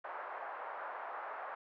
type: band-pass noise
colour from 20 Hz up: pink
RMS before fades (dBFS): -44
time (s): 0.04-1.55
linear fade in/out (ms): 5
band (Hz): 650 to 1500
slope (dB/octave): 24
effects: none